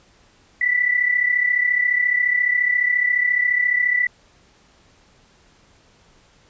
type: tone pair together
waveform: sine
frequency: 1965.6 / 2000 Hz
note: B6 / B6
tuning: -9 / +21 cents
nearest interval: unison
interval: 30 cents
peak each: -17 / -22 dBFS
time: 0.61-4.07 s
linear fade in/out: 5 ms
effects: pink hiss -55 dBFS RMS until 6.49 s + resampled to 16000 Hz